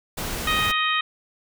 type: noise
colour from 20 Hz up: pink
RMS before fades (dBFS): -29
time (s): 0.17-0.72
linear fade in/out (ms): 10
type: harmonic tone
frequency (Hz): 625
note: D#5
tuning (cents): +8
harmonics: 2 / 3 / 4 / 5 / 6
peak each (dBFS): -24 / -26 / -27 / -28 / -29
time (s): 0.47-1.01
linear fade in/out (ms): 5
effects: none